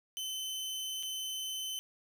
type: tone with dropouts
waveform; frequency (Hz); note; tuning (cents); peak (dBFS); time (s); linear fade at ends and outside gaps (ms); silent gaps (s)
sawtooth; 3054; G7; -46; -33; 0.17-1.79; 0; 1.027-1.032
effects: none